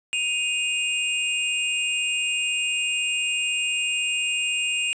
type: tone pair together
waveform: square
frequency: 2502 / 2808 Hz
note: D#7 / F7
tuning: +9 / +9 cents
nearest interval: major second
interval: 200 cents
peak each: -26 dBFS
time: 0.13-4.93 s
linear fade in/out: 0 ms
effects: resampled to 24000 Hz + 9-bit